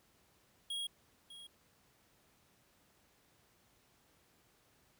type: tone with echo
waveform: square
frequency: 3291 Hz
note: G#7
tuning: 16 cents flat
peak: -38 dBFS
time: 0.7-0.87 s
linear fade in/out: 5 ms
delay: 600 ms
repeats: 1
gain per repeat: -13 dB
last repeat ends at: 1.47 s
effects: pink hiss -70 dBFS RMS until 4.99 s + high-pass 60 Hz 12 dB/octave